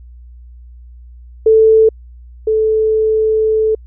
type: tone pair in turn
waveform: sine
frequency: 441.2 / 436.9 Hz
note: A4 / A4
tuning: +5 / -12 cents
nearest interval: unison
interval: 17 cents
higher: first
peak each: -5 / -10 dBFS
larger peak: first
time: 1.46-1.89 / 2.47-3.75 s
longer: second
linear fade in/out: 5 ms
effects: added 60 Hz sine -34 dBFS peak until 3.86 s